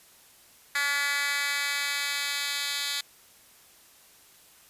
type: tone with high-pass filter sweep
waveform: 10% pulse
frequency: 284.9 Hz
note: C#4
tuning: 48 cents sharp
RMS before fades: -29 dBFS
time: 0.75-3.01 s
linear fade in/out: 5 ms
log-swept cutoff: 1900 to 3000 Hz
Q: 2.4
effects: white hiss -56 dBFS RMS until 4.69 s + resampled to 32000 Hz